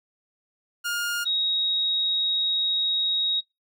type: tone pair in turn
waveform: sawtooth / sine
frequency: 1417 / 3783 Hz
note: F6 / A#7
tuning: +25 / +25 cents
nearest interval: octave + perfect fourth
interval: 1700 cents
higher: second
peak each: -22 dBFS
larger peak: neither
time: 0.84-1.25 / 1.25-3.41 s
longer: second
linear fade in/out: 20 ms
effects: noise-tail reverb RT60 0.2 s tail -21 dB re dry